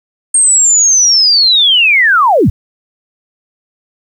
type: linear sweep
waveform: sine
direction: down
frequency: 8610 to 52.2 Hz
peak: -5 dBFS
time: 0.34-2.5 s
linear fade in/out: 5 ms
effects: 7-bit